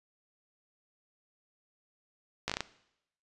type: slowing click train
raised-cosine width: 0.2 ms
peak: -14 dBFS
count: 6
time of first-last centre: 2.48-2.606 s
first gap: 16 ms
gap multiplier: 1.23
effects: noise-tail reverb RT60 0.8 s tail -18 dB re dry + resampled to 24000 Hz